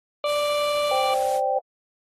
harmonic tone, 587.3 Hz, D5, in tune, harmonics 1 / 2 / 4 / 5 / 6 / 7, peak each -22 / -28 / -34 / -36 / -38 / -39 dBFS, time 0.24-1.14 s, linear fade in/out 2 ms
white noise, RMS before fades -38 dBFS, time 0.25-1.41 s, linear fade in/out 50 ms
sine chord, C suspended second, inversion none, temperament equal, 523.3 / 587.3 / 784 Hz, C5 / D5 / G5, 0 / 0 / 0 cents, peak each -25 / -27 / -23 dBFS, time 0.91-1.59 s, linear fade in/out 5 ms
effects AAC 32 kbps

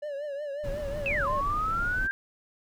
triangle tone with vibrato, 576 Hz, D5, 34 cents flat, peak -30 dBFS, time 0.02-1.41 s, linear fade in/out 10 ms, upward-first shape triangle, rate 5.5 Hz, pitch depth 96 cents each way
brown noise, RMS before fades -35 dBFS, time 0.63-2.08 s, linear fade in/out 20 ms
sine linear two-way sweep, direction down then up, 2700 to 1018 to 1603 Hz, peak -26 dBFS, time 1.06-2.11 s, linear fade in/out 0 ms, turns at 1.28 s
effects none

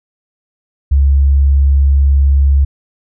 sine tone, 69.3 Hz, C#2, in tune, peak -6 dBFS, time 0.91-2.65 s, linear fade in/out 10 ms, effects none

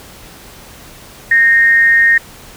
sine tone with frequency modulation, 1849 Hz, A#6, 15 cents flat, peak -6 dBFS, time 1.31-2.18 s, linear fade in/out 5 ms, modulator 239 Hz, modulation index 0.31, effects pink hiss -37 dBFS RMS until 2.56 s

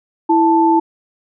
sine tone pair together, 329.6 / 880 Hz, E4 / A5, 0 / 0 cents, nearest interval octave + perfect fourth, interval 1700 cents, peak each -12 dBFS, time 0.29-0.8 s, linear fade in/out 10 ms, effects none

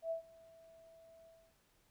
sine tone with ADSR envelope, 657 Hz, E5, 6 cents flat, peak -34 dBFS, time 0.02-1.56 s, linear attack 88 ms, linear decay 110 ms, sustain -24 dB, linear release 290 ms, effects pink hiss -73 dBFS RMS until 1.9 s

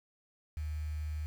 sine tone with quantisation, 76.4 Hz, D#2, 31 cents flat, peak -34 dBFS, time 0.57-1.26 s, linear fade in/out 0 ms, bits 9, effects none

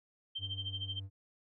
sine tone with tremolo, 3135 Hz, G7, 1 cent flat, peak -35 dBFS, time 0.35-1 s, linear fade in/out 10 ms, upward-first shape sine, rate 13 Hz, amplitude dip 90%
triangle tone, 97.1 Hz, G2, 16 cents flat, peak -39 dBFS, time 0.38-1.1 s, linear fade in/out 50 ms
effects none

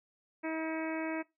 harmonic tone, 319.8 Hz, D#4, 48 cents sharp, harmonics 1 / 2 / 3 / 4 / 5 / 6 / 7 / 8, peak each -35 / -40 / -43 / -49 / -46 / -47 / -44 / -50 dBFS, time 0.43-1.23 s, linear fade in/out 20 ms, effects noise-tail reverb RT60 0.2 s tail -20 dB re dry

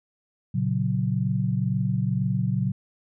sine chord, F# major, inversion first, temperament equal, 116.54 / 138.59 / 185 Hz, A#2 / C#3 / F#3, 0 / 0 / 0 cents, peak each -26 dBFS, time 0.54-2.72 s, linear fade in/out 10 ms, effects none

